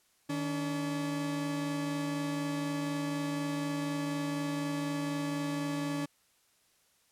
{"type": "tone pair together", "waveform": "40% pulse", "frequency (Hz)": [154.83, 285.6], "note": ["D#3", "D4"], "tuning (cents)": [-8, -48], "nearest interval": "major seventh", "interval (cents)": 1060, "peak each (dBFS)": [-37, -32], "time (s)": [0.29, 6.06], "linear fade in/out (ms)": 10, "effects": ["white hiss -69 dBFS RMS until 7.11 s", "low-pass 12000 Hz 12 dB/octave"]}